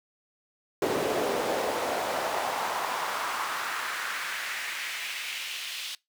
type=noise with high-pass filter sweep; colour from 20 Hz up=brown; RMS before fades=-31 dBFS; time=0.82-5.95 s; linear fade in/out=2 ms; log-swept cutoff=390 to 3300 Hz; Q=2; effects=noise-tail reverb RT60 0.2 s tail -23 dB re dry